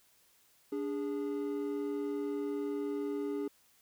triangle tone pair together, 289.9 / 410 Hz, D4 / G#4, -22 / -22 cents, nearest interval tritone, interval 600 cents, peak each -34 / -34 dBFS, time 0.72-3.48 s, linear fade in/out 5 ms, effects white hiss -67 dBFS RMS until 3.81 s

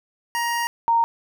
25% pulse / sine tone pair in turn, 942 / 925.8 Hz, A#5 / A#5, +18 / -12 cents, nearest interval unison, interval 30 cents, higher first, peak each -18 / -15 dBFS, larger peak second, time 0.35-0.67 / 0.88-1.04 s, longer first, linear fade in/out 0 ms, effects none

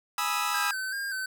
sawtooth chord, E major seventh, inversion first, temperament equal with one note detuned, 830.6 / 980.4 / 1244.5 / 1318.5 Hz, G#5 / B5 / D#6 / E6, 0 / -13 / 0 / 0 cents, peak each -31 / -29 / -28 / -27 dBFS, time 0.18-0.71 s, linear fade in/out 2 ms
square tone with vibrato, 1568 Hz, G6, in tune, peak -31 dBFS, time 0.54-1.26 s, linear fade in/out 5 ms, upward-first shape square, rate 2.6 Hz, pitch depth 45 cents each way
effects none

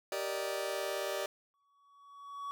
sawtooth chord, Eb major seventh, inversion first, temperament just, 388.9 / 466.7 / 583.4 / 622.3 Hz, G4 / Bb4 / D5 / Eb5, -14 / +2 / -12 / 0 cents, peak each -36 / -39 / -33 / -37 dBFS, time 0.12-1.26 s, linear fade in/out 2 ms
triangle tone with exponential growth, 1128 Hz, C#6, 30 cents sharp, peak -34 dBFS, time 1.54-2.51 s, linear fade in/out 0 ms, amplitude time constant 210 ms
effects none

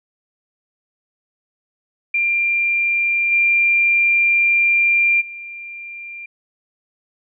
sine tone with level steps, 2383 Hz, D7, 25 cents sharp, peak -15 / -12 / -30 dBFS, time 2.14-6.26 s, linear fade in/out 5 ms, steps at 3.31 / 5.2 s, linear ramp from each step 20 ms, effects none

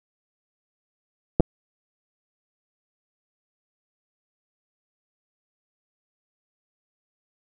clicks, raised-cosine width 2 ms, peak -4 dBFS, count 2, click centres 1.399 / 1.405 s, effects none

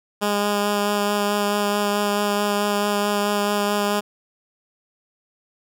10% pulse tone with vibrato, 205.2 Hz, G#3, 21 cents flat, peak -11 dBFS, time 0.21-4.01 s, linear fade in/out 20 ms, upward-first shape sine, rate 4.6 Hz, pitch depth 12 cents each way, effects none

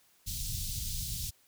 pink band-stop noise, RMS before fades -36 dBFS, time 0.26-1.31 s, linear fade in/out 20 ms, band 140 to 3900 Hz, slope 24 dB/octave, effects white hiss -66 dBFS RMS until 1.47 s

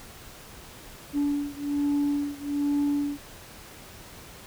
sine beating tone pair, 287.3 / 288.5 Hz, D4 / D4, -38 / -31 cents, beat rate 1.2 Hz, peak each -25 / -26 dBFS, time 1.13-3.19 s, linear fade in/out 50 ms, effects tanh soft clip ceiling -20 dBFS + pink hiss -46 dBFS RMS until 4.46 s

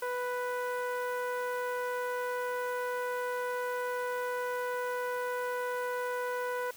sawtooth tone with low-pass filter, 494.5 Hz, B4, 2 cents sharp, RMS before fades -34 dBFS, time 0.02-6.71 s, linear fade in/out 5 ms, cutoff 1500 Hz, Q 1.7, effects white hiss -52 dBFS RMS until 6.76 s

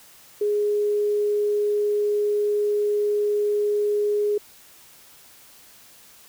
sine tone, 415.3 Hz, G#4, in tune, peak -19 dBFS, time 0.41-4.38 s, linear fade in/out 5 ms, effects white hiss -50 dBFS RMS until 6.28 s

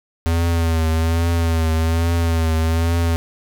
square tone with vibrato, 82.41 Hz, E2, in tune, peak -16 dBFS, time 0.26-3.16 s, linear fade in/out 0 ms, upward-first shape triangle, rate 1.2 Hz, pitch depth 54 cents each way, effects none

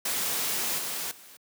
white noise with level steps, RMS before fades -29 / -33 / -50 dBFS, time 0.05-1.37 s, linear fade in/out 5 ms, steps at 0.78 / 1.11 s, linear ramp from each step 5 ms, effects high-pass 150 Hz 12 dB/octave

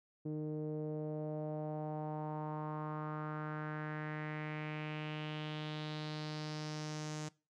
sawtooth tone with low-pass filter sweep, 153 Hz, D#3, 29 cents flat, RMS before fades -41 dBFS, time 0.25-7.29 s, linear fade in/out 10 ms, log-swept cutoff 380 to 6800 Hz, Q 3.2, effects noise-tail reverb RT60 0.3 s tail -21 dB re dry

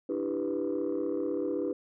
sine chord, E minor seventh, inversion third, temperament equal with one note detuned, 293.7 / 329.6 / 394.3 / 493.9 Hz, D4 / E4 / G4 / B4, 0 / 0 / +10 / 0 cents, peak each -33 dBFS, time 0.09-1.73 s, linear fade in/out 5 ms, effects tanh soft clip ceiling -23 dBFS

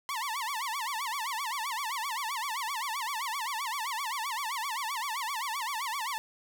sawtooth tone with vibrato, 1000 Hz, B5, 21 cents sharp, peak -28 dBFS, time 0.09-6.18 s, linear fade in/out 0 ms, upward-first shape sine, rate 7.7 Hz, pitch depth 250 cents each way, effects none

